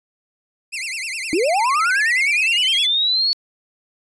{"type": "tone with vibrato", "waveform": "sawtooth", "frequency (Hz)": 2359, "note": "D7", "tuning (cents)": 7, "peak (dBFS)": -21, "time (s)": [0.72, 2.87], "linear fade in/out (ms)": 20, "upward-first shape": "sine", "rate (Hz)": 9.7, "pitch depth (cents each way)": 260}
{"type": "linear sweep", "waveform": "sine", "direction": "up", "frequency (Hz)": [291.9, 4445], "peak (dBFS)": -15, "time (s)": [1.33, 3.33], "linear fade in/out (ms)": 0}
{"effects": ["resampled to 24000 Hz"]}